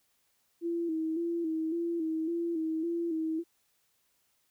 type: tone with vibrato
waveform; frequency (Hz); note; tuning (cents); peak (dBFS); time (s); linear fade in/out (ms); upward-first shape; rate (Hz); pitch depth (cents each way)
sine; 329.1; E4; -3; -29; 0.61-3.44; 50; square; 1.8; 52
effects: white hiss -73 dBFS RMS until 4.5 s